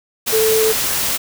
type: tone in noise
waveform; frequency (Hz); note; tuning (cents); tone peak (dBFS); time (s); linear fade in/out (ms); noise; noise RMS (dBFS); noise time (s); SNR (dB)
sine; 440; A4; 0; -13; 0.32-0.73; 20; white; -19; 0.26-1.18; +3
effects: none